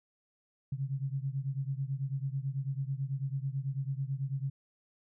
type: beating tone pair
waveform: sine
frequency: 132.9 / 142 Hz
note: C3 / C#3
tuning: +27 / +42 cents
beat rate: 9.1 Hz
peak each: -34 / -36 dBFS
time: 0.72-4.5 s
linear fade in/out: 5 ms
effects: none